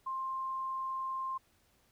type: tone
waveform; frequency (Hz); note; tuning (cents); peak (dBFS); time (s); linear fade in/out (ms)
sine; 1055; C6; +14; -34; 0.06-1.38; 10
effects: pink hiss -70 dBFS RMS until 1.91 s